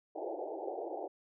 pink band-pass noise, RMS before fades -40 dBFS, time 0.15-1.08 s, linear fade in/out 10 ms, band 320 to 840 Hz, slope 96 dB/octave, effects none

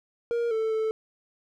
triangle tone with pitch steps, 470.2 / 442.8 / 439.5 Hz, A#4 / A4 / A4, +15 / +11 / -2 cents, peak -22 dBFS, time 0.31-0.91 s, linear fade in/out 0 ms, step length 200 ms, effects none

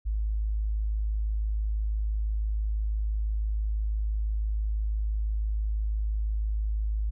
sine tone, 53 Hz, G#1, 36 cents sharp, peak -25 dBFS, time 0.05-7.11 s, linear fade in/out 20 ms, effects none

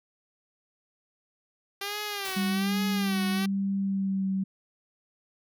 5% pulse tone with vibrato, 394 Hz, G4, 9 cents sharp, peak -20 dBFS, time 1.81-3.46 s, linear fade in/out 5 ms, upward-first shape sine, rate 1.2 Hz, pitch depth 110 cents each way
white noise with exponential decay, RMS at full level -37 dBFS, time 2.25-2.9 s, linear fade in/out 1 ms, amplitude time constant 140 ms
sine tone with pitch glide, 196.3 to 191.82 Hz, G3 to G3, +3 to -37 cents, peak -25 dBFS, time 2.36-4.44 s, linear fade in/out 10 ms, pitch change -40 cents, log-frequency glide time 3.78-4.3 s
effects none

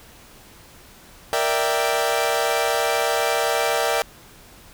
sawtooth chord, E half-diminished seventh, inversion second, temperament equal, 466.2 / 587.3 / 659.3 / 784 Hz, Bb4 / D5 / E5 / G5, 0 / 0 / 0 / 0 cents, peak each -21 dBFS, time 1.33-4.02 s, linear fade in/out 0 ms, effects pink hiss -47 dBFS RMS until 4.73 s

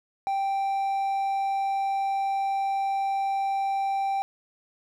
triangle tone, 784 Hz, G5, in tune, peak -22 dBFS, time 0.27-4.22 s, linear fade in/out 0 ms, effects none

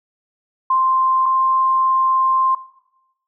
sine tone pair in turn, 1046.5 / 1050.6 Hz, C6 / C6, 0 / +7 cents, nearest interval unison, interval 7 cents, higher second, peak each -13 dBFS, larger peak neither, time 0.7-1.26 / 1.26-2.55 s, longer second, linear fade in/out 5 ms, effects noise-tail reverb RT60 0.9 s tail -17 dB re dry

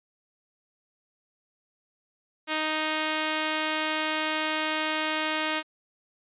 5% pulse tone, 311.1 Hz, D#4, in tune, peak -14 dBFS, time 2.47-5.63 s, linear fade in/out 50 ms, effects resampled to 8000 Hz

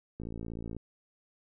click train, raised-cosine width 3 ms, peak -27 dBFS, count 33, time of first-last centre 0.2-0.766 s, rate 56.5 Hz, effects none

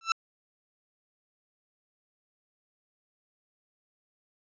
sawtooth tone with exponential growth, 1333 Hz, E6, 19 cents sharp, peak -16 dBFS, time 0.01-0.12 s, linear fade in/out 2 ms, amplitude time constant 22 ms, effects resampled to 16000 Hz

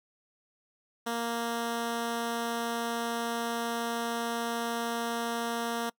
10% pulse tone, 233.1 Hz, A#3, in tune, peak -22 dBFS, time 1.06-5.9 s, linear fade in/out 10 ms, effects noise-tail reverb RT60 0.1 s tail -24 dB re dry

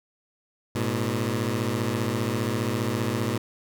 15% pulse beating tone pair, 105.9 / 120.9 Hz, G#2 / B2, +34 / -36 cents, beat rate 15 Hz, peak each -21 dBFS, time 0.75-3.38 s, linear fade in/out 5 ms, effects none

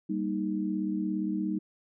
sine chord, Eb major, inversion first, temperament equal, 196 / 233.1 / 311.1 Hz, G3 / Bb3 / Eb4, 0 / 0 / 0 cents, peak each -31 / -36 / -31 dBFS, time 0.09-1.59 s, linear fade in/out 10 ms, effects none

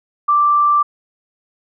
sine tone, 1174.7 Hz, D6, in tune, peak -10 dBFS, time 0.28-0.83 s, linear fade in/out 10 ms, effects none

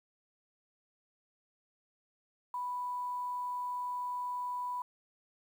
sine tone with quantisation, 987.8 Hz, B5, in tune, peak -34 dBFS, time 2.54-4.82 s, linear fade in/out 2 ms, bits 10, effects none

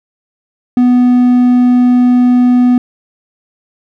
triangle tone, 247.3 Hz, B3, 3 cents sharp, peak -3 dBFS, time 0.77-2.78 s, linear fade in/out 2 ms, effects none

